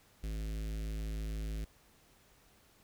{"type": "tone with notch filter", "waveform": "square", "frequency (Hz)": 53.2, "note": "G#1", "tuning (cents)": 42, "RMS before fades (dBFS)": -38, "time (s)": [0.23, 1.65], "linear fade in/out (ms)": 10, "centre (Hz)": 940, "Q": 0.55, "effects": ["pink hiss -65 dBFS RMS until 2.83 s"]}